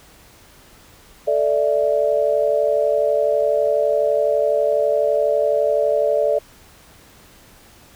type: chord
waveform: sine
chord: A suspended fourth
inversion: none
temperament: equal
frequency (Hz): 440 / 587.3 / 659.3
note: A4 / D5 / E5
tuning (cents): 0 / 0 / 0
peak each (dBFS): -21 / -17 / -22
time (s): 1.27-6.39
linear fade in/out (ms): 10
effects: pink hiss -48 dBFS RMS until 7.95 s